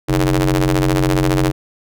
sawtooth ring-modulated tone, 92.5 Hz, F#2, in tune, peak -6 dBFS, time 0.08-1.52 s, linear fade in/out 20 ms, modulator 224 Hz, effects none

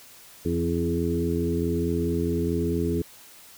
harmonic tone with a mistuned harmonic, 84.6 Hz, E2, 45 cents sharp, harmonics 1 / 2 / 3 / 4 / 5, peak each -29 / -29 / -29 / -29 / -29 dBFS, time 0.45-3.02 s, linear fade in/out 5 ms, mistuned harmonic 3, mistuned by +23 cents, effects white hiss -49 dBFS RMS until 3.57 s

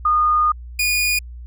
sine / sawtooth tone pair in turn, 1225 / 2450 Hz, D#6 / D#7, -27 / -27 cents, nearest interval octave, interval 1200 cents, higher second, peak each -13 dBFS, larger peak neither, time 0.05-0.52 / 0.79-1.19 s, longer first, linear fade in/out 5 ms, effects added 60 Hz sine -32 dBFS peak until 1.46 s

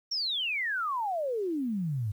sine exponential sweep, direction down, 5660 to 98 Hz, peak -28 dBFS, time 0.11-2.12 s, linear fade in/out 10 ms, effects 10-bit

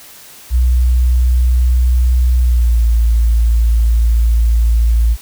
sine tone with pitch glide, 61.74 to 56.94 Hz, B1 to A#1, 0 to -40 cents, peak -8 dBFS, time 0.5-5.17 s, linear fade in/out 50 ms, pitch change -140 cents, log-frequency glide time 2.4-2.85 s, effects white hiss -38 dBFS RMS until 5.21 s

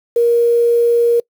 sine tone with quantisation, 471.4 Hz, A#4, 19 cents sharp, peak -9 dBFS, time 0.16-1.2 s, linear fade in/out 5 ms, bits 6, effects noise-tail reverb RT60 0.1 s tail -25 dB re dry

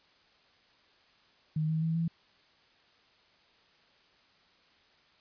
sine tone with pitch steps, 155.56 / 158.92 / 162.35 / 165.86 Hz, D#3 / D#3 / E3 / E3, 0 / +37 / -26 / +11 cents, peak -27 dBFS, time 1.56-2.08 s, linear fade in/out 5 ms, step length 130 ms, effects white hiss -64 dBFS RMS until 5.2 s + resampled to 11025 Hz

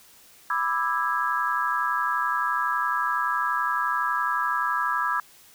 sine chord, E dominant seventh, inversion second, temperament just, 988.9 / 1186.7 / 1318.5 / 1648.1 Hz, B5 / D6 / E6 / G#6, +2 / +18 / 0 / -14 cents, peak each -28 dBFS, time 0.5-5.2 s, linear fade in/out 2 ms, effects white hiss -53 dBFS RMS until 5.54 s

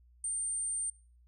sine tone, 8870 Hz, C#9, in tune, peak -32 dBFS, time 0.24-0.9 s, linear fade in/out 2 ms, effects noise-tail reverb RT60 0.5 s tail -26 dB re dry + added 60 Hz sine -59 dBFS peak until 1.27 s

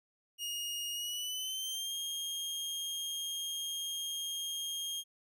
sawtooth tone with pitch glide, 2862 to 3231 Hz, F7 to G#7, +42 to -48 cents, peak -33 dBFS, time 0.38-5.04 s, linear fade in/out 50 ms, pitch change +210 cents, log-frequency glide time 0.93-1.95 s, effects none

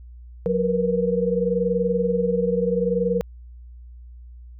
sine tone cluster, 182.6 / 467 / 487.7 Hz, F#3 / A#4 / B4, -23 / +3 / -22 cents, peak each -24 / -22 / -24 dBFS, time 0.46-3.21 s, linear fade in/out 0 ms, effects added 60 Hz sine -39 dBFS peak until 4.59 s

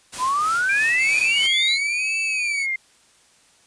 white noise with tremolo, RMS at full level -31 dBFS, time 0.12-1.48 s, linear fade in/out 20 ms, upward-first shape sine, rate 3.1 Hz, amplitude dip 45%
sine exponential sweep, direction up, 983 to 4217 Hz, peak -18 dBFS, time 0.18-1.79 s, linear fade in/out 50 ms
sine tone with vibrato, 2349 Hz, D7, in tune, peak -21 dBFS, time 0.69-2.76 s, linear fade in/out 5 ms, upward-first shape sine, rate 0.83 Hz, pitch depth 200 cents each way
15% pulse tone, 2277 Hz, C#7, 46 cents sharp, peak -22 dBFS, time 0.97-2.67 s, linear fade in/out 50 ms
effects white hiss -56 dBFS RMS until 3.66 s + resampled to 22050 Hz

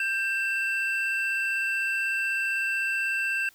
triangle tone pair together, 1579 / 2681 Hz, G6 / E7, +12 / +29 cents, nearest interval major sixth, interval 917 cents, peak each -26 dBFS, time 0-3.49 s, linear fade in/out 2 ms, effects white hiss -58 dBFS RMS until 3.54 s

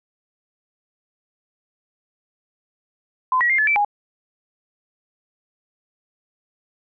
sine tone with pitch steps, 1023 / 1919 / 2110 / 1725 / 2327 / 823 Hz, C6 / A#6 / C7 / A6 / D7 / G#5, -39 / +50 / +14 / -35 / -17 / -16 cents, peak -15 dBFS, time 3.32-3.848 s, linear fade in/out 2 ms, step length 88 ms, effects none

